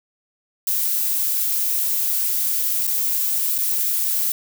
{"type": "noise with dropouts", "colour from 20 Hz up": "violet", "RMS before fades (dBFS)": -21, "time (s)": [0.67, 4.32], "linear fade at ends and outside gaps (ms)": 2, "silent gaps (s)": [[2.87, 2.875], [3.581, 3.585]], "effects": []}